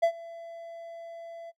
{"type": "tone with ADSR envelope", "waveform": "triangle", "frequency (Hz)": 671, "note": "E5", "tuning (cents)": 31, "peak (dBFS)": -16, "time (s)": [0.02, 1.52], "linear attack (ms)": 17, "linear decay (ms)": 79, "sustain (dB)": -22, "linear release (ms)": 30, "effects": ["noise-tail reverb RT60 0.1 s tail -22 dB re dry"]}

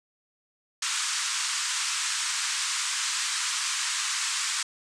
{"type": "band-pass noise", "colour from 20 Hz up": "white", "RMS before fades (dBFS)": -29, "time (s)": [0.82, 4.63], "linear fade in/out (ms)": 5, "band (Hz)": [1000, 8600], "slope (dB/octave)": 48, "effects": []}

